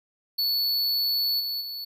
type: tone with level steps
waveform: square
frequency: 4435 Hz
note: C#8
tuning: in tune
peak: -23 / -28 / -33 dBFS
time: 0.38-1.85 s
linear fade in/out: 10 ms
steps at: 1.39 / 1.6 s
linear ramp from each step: 20 ms
effects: none